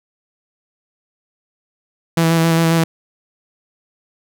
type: tone with vibrato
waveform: sawtooth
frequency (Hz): 164.81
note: E3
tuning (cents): 0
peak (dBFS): -8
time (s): 2.17-2.84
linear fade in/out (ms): 5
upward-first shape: square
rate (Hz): 7.4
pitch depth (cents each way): 14
effects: none